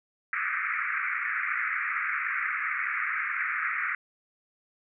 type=band-pass noise; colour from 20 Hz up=white; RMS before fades=-30 dBFS; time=0.33-3.95 s; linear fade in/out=2 ms; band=1200 to 2300 Hz; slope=96 dB/octave; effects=none